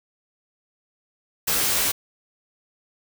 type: noise with comb filter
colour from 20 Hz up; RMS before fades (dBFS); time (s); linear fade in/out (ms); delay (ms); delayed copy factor
white; -22; 1.47-1.92; 10; 15; -0.65
effects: none